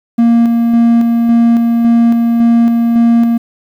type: tone with tremolo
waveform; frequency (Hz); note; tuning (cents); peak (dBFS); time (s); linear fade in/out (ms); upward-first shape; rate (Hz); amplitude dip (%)
triangle; 233.1; A#3; 0; -3; 0.18-3.38; 10; square; 1.8; 30
effects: 7-bit